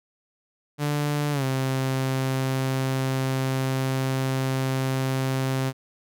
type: tone with pitch glide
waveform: sawtooth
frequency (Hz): 146.83 to 132.33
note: D3 to C3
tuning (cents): 0 to +20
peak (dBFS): -19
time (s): 0.78-5.73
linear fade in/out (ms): 50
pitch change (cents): -180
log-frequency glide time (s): 1.32-1.44
effects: none